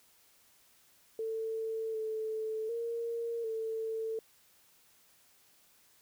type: tone with pitch steps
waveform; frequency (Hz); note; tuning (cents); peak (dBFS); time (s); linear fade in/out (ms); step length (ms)
sine; 445.7 / 438.2 / 464.9 / 445.5; A4 / A4 / A#4 / A4; +22 / -7 / -5 / +22; -33; 1.19-4.19; 2; 750
effects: white hiss -65 dBFS RMS until 6.01 s